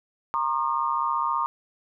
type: tone cluster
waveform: sine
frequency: 933 / 1077 / 1212 Hz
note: A#5 / C6 / D#6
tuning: +1 / +50 / -46 cents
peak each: -27 dBFS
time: 0.34-1.46 s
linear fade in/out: 0 ms
effects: none